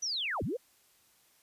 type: linear two-way sweep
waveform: sine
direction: down then up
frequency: 6090 to 67 to 543 Hz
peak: -31 dBFS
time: 0.02-0.57 s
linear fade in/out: 10 ms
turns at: 0.43 s
effects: white hiss -66 dBFS RMS until 1.42 s + resampled to 32000 Hz